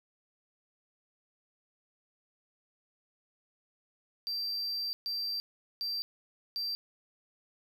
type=tone bursts at uneven times; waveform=triangle; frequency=4699 Hz; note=D8; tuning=in tune; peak=-31 dBFS; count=4; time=4.27-4.93 / 5.06-5.4 / 5.81-6.02 / 6.56-6.75 s; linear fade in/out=0 ms; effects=none